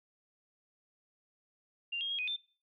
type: tone with pitch steps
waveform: sine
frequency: 2786 / 3246 / 3273 / 2494 / 3564 Hz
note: F7 / G#7 / G#7 / D#7 / A7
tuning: -5 / -40 / -26 / +3 / +22 cents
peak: -33 dBFS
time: 1.92-2.365 s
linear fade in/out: 10 ms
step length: 89 ms
effects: noise-tail reverb RT60 0.4 s tail -21 dB re dry